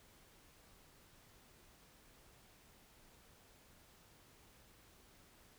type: silence
effects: pink hiss -65 dBFS RMS until 5.58 s